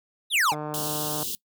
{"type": "exponential sweep", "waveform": "square", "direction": "down", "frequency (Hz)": [3981, 659.3], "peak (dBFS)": -20, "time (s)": [0.3, 0.55], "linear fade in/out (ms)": 50}
{"type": "click train", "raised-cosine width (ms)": 1, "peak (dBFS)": -19, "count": 108, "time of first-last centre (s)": [0.52, 1.229], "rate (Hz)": 151}
{"type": "band-stop noise", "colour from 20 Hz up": "white", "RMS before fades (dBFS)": -31, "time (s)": [0.74, 1.35], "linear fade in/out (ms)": 0, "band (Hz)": [430, 2800], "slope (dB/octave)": 96}
{"effects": ["noise-tail reverb RT60 0.1 s tail -22 dB re dry", "high-pass 80 Hz 12 dB/octave"]}